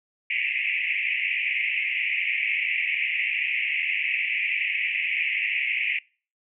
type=band-pass noise; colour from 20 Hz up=white; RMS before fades=-26 dBFS; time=0.3-5.99 s; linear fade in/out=5 ms; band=2000 to 2700 Hz; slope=96 dB/octave; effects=noise-tail reverb RT60 0.4 s tail -25 dB re dry